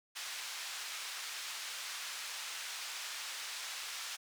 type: band-pass noise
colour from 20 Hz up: white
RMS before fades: -43 dBFS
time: 0.15-4.17 s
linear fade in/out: 20 ms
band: 1100 to 5800 Hz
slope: 12 dB/octave
effects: none